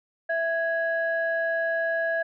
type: tone pair together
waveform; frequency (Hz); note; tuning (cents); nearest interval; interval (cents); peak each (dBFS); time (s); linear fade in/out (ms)
sine; 660.8 / 1661.2; E5 / G#6; +4 / 0; octave + major third; 1596; -25 / -26; 0.29-2.23; 10
effects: tanh soft clip ceiling -15 dBFS